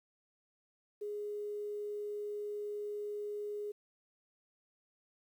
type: tone with quantisation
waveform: sine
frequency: 415.3 Hz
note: G#4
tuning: in tune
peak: -37 dBFS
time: 1.01-3.72 s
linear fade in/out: 10 ms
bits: 11
effects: none